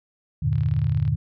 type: chord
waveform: sine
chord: E half-diminished seventh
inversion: none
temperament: just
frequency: 82.41 / 98.89 / 118.67 / 148.33 Hz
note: E2 / G2 / Bb2 / D3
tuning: 0 / +16 / +31 / +18 cents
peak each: -27 / -26 / -24 / -23 dBFS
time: 0.42-1.16 s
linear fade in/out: 10 ms
type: click train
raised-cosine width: 0.3 ms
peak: -29 dBFS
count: 22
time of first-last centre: 0.53-1.078 s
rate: 38.3 Hz
effects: none